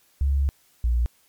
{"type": "tone pair in turn", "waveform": "sine", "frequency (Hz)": [69.3, 59.44], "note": ["C#2", "A#1"], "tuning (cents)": [0, 34], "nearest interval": "minor third", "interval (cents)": 266, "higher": "first", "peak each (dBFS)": -18, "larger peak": "neither", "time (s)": [[0.21, 0.49], [0.84, 1.06]], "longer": "first", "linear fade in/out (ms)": 0, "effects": ["white hiss -61 dBFS RMS until 1.28 s", "MP3 96 kbps"]}